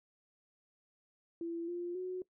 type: tone with pitch steps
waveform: sine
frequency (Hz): 336.4 / 349.4 / 367.4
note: E4 / F4 / F#4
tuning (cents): +35 / +1 / -12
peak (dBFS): -36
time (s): 1.41-2.22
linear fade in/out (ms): 2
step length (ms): 270
effects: noise-tail reverb RT60 0.1 s tail -20 dB re dry